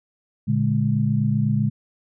sine tone cluster, 116 / 144 / 208.2 Hz, A#2 / D3 / G#3, -8 / -34 / +5 cents, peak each -22 dBFS, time 0.47-1.7 s, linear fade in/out 20 ms, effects none

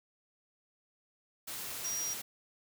sine tone in noise, 5730 Hz, F8, 44 cents sharp, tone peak -34 dBFS, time 1.84-2.14 s, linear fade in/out 10 ms, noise white, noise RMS -41 dBFS, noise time 1.47-2.22 s, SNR +4 dB, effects none

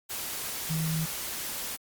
sine tone in noise, 160 Hz, D#3, 49 cents sharp, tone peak -27 dBFS, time 0.69-1.06 s, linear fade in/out 20 ms, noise white, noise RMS -35 dBFS, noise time 0.09-1.77 s, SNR +5 dB, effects Opus 48 kbps

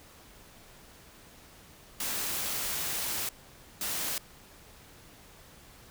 white noise bursts at uneven times, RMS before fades -33 dBFS, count 2, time 2-3.29 / 3.81-4.18 s, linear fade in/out 2 ms, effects pink hiss -54 dBFS RMS until 5.9 s

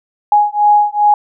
sine beating tone pair, 830.6 / 833.1 Hz, G#5 / G#5, 0 / +5 cents, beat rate 2.5 Hz, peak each -11 dBFS, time 0.32-1.14 s, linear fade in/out 2 ms, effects none

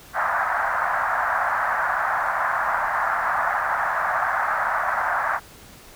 white band-pass noise, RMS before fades -23 dBFS, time 0.13-5.4 s, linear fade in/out 50 ms, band 660 to 1700 Hz, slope 48 dB/octave, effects pink hiss -46 dBFS RMS until 5.95 s

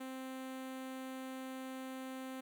sawtooth tone with notch filter, 261.6 Hz, C4, in tune, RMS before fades -45 dBFS, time 0-2.41 s, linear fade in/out 10 ms, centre 5200 Hz, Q 1.9, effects 13-bit

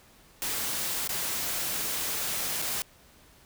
white noise with dropouts, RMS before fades -31 dBFS, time 0.42-2.82 s, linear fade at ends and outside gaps 0 ms, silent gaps 1.075-1.092 / 2.618-2.623 s, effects pink hiss -57 dBFS RMS until 3.45 s

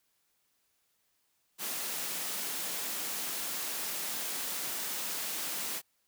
white high-pass noise, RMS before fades -36 dBFS, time 1.58-5.82 s, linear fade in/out 50 ms, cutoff 160 Hz, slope 24 dB/octave, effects white hiss -75 dBFS RMS until 6.07 s

